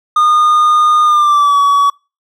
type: tone with pitch glide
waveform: triangle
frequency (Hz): 1222 to 1133.6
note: D#6 to C#6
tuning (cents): -32 to +38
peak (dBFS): -5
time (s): 0.16-1.9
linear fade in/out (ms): 5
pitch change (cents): -130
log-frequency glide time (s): 1.04-1.59
effects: noise-tail reverb RT60 0.3 s tail -26 dB re dry